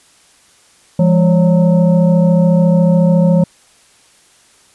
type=tone with frequency modulation; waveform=sine; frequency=170 Hz; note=F3; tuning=46 cents flat; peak=-7 dBFS; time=0.99-3.44 s; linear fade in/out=5 ms; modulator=374 Hz; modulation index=0.82; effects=white hiss -49 dBFS RMS until 4.74 s + resampled to 24000 Hz